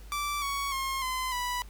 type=tone with pitch steps; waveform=sawtooth; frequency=1166 / 1117.9 / 1071.7 / 1027.4 / 985 Hz; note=D6 / C#6 / C6 / C6 / B5; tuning=-13 / +14 / +41 / -32 / -5 cents; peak=-26 dBFS; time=0.12-1.62 s; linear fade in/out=0 ms; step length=300 ms; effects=added 50 Hz sine -44 dBFS peak until 1.69 s + pink hiss -56 dBFS RMS until 1.69 s